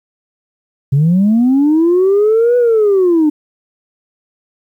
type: linear two-way sweep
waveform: sine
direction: up then down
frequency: 131.7 to 493.9 to 293.6 Hz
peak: -6 dBFS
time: 0.92-3.3 s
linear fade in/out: 10 ms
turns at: 2.57 s
effects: tanh soft clip ceiling -5 dBFS + 8-bit